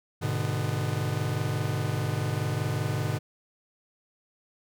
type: chord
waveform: 45% pulse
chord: G# diminished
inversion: none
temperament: just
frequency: 103.83 / 124.59 / 149.51 Hz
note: G#2 / B2 / D3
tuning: 0 / +16 / +31 cents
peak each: -31 dBFS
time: 0.21-3.19 s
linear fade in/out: 20 ms
effects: none